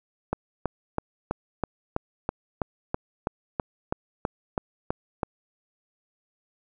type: click train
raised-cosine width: 1 ms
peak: -11 dBFS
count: 16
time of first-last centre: 0.33-5.232 s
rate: 3.06 Hz
effects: none